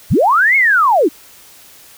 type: linear two-way sweep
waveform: sine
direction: up then down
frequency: 37.67 to 2217 to 250.4 Hz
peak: -8 dBFS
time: 0.1-1.09 s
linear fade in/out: 20 ms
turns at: 0.56 s
effects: white hiss -42 dBFS RMS until 1.97 s